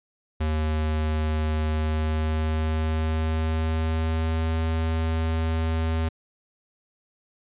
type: tone with pitch glide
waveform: square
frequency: 77.8 to 80.73 Hz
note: D#2 to E2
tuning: 0 to -36 cents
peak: -23 dBFS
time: 0.4-6.09 s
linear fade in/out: 10 ms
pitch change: +64 cents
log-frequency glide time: 1.67-4.55 s
effects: resampled to 8000 Hz